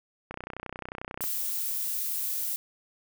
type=click train; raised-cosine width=0.5 ms; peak=-21 dBFS; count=30; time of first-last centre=0.31-1.239 s; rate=31.2 Hz
type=noise; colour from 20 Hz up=violet; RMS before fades=-31 dBFS; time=1.21-2.56 s; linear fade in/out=0 ms
effects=none